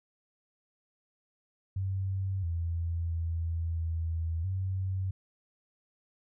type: tone with pitch steps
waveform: sine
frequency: 95.7 / 84.1 / 83 / 82.1 / 94.5 Hz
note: G2 / E2 / E2 / E2 / F#2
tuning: -41 / +35 / +12 / -6 / +37 cents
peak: -29 dBFS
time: 1.76-5.11 s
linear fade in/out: 5 ms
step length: 670 ms
effects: none